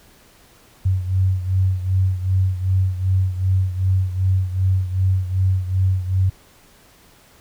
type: beating tone pair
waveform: sine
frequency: 93.3 / 95.9 Hz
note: F#2 / G2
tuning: +15 / -37 cents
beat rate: 2.6 Hz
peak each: -17 / -22 dBFS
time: 0.85-6.3 s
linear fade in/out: 10 ms
effects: pink hiss -51 dBFS RMS until 7.4 s